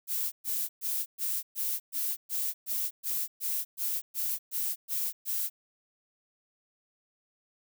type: noise bursts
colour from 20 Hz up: violet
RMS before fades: -31 dBFS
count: 15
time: 0.07-5.5 s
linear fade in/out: 50 ms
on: 250 ms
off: 120 ms
effects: none